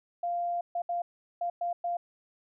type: tone bursts at uneven times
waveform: sine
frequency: 696 Hz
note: F5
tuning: 6 cents flat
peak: -28 dBFS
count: 6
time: 0.23-0.61 / 0.75-0.82 / 0.89-1.02 / 1.41-1.5 / 1.61-1.73 / 1.84-1.97 s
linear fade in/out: 5 ms
effects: none